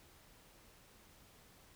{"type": "silence", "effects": ["pink hiss -63 dBFS RMS until 1.75 s"]}